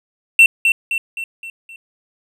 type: tone with echo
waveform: triangle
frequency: 2703 Hz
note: E7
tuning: 43 cents sharp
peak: -3 dBFS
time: 0.39-0.46 s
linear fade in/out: 2 ms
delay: 260 ms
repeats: 5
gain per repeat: -6 dB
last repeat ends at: 1.76 s
effects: none